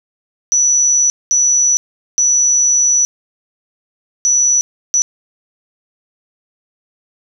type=tone bursts at uneven times; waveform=sine; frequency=5920 Hz; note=F#8; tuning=in tune; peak=-9 dBFS; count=5; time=0.52-1.1 / 1.31-1.77 / 2.18-3.05 / 4.25-4.61 / 4.94-5.02 s; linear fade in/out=0 ms; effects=none